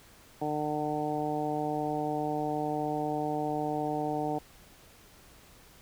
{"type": "harmonic tone", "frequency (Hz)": 150.5, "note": "D3", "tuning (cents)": 43, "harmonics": [1, 2, 3, 4, 5, 6], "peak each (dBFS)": [-39, -34, -36, -38, -33, -41], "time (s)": [0.41, 4.39], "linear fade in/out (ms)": 10, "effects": ["pink hiss -56 dBFS RMS until 5.81 s"]}